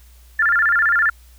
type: tone with vibrato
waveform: sine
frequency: 1568 Hz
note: G6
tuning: in tune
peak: -13 dBFS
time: 0.39-1.1 s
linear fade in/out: 5 ms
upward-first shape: square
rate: 15 Hz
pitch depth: 200 cents each way
effects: added 60 Hz sine -44 dBFS peak until 1.38 s + white hiss -54 dBFS RMS until 1.38 s